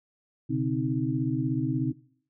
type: tone cluster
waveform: sine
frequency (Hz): 126.1 / 142.6 / 261.1 / 314.5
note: B2 / C#3 / C4 / D#4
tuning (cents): +36 / +49 / -3 / +19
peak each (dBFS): -30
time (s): 0.49-1.93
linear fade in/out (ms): 20
effects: noise-tail reverb RT60 0.6 s tail -21 dB re dry